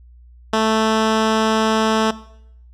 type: tone with low-pass filter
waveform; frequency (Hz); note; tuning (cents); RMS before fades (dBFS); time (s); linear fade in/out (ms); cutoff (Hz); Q
10% pulse; 220; A3; 0; -17; 0.53-2.11; 5; 6200; 0.67
effects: noise-tail reverb RT60 0.7 s tail -18 dB re dry + added 60 Hz sine -42 dBFS peak until 2.73 s